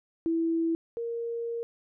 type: tone pair in turn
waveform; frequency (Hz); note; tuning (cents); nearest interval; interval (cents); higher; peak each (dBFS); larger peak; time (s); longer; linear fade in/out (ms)
sine; 329.6 / 466.1; E4 / A#4; 0 / 0; tritone; 600; second; -24 / -30; first; 0.26-0.75 / 0.97-1.63; second; 0
effects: none

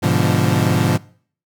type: chord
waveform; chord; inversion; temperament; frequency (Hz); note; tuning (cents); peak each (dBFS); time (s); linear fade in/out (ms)
30% pulse; G# diminished seventh; none; equal with one note detuned; 103.83 / 125.19 / 146.83 / 174.61; G#2 / B2 / D3 / F3; 0 / +24 / 0 / 0; -17; 0.02-0.98; 20
effects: noise-tail reverb RT60 0.5 s tail -22 dB re dry

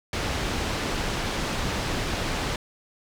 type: low-pass noise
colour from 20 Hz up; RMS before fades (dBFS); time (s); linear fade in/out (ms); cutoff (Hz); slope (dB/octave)
pink; -28; 0.13-2.56; 2; 5500; 12
effects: none

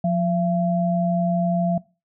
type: tone pair together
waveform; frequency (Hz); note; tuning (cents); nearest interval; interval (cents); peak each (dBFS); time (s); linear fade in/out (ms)
sine; 176.9 / 678; F3 / E5; +23 / +49; octave + major seventh; 2326; -19 / -23; 0.04-1.78; 5
effects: noise-tail reverb RT60 0.3 s tail -21 dB re dry

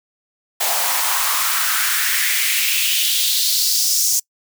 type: noise with high-pass filter sweep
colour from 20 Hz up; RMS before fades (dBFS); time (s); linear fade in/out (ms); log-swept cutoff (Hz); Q
white; -18; 0.6-4.2; 10; 680 to 6300; 2.9
effects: noise-tail reverb RT60 0.1 s tail -25 dB re dry

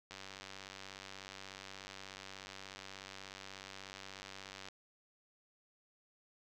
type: click train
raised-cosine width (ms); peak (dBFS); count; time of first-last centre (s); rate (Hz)
0.2; -30; 443; 0.11-4.686; 96.6
effects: none

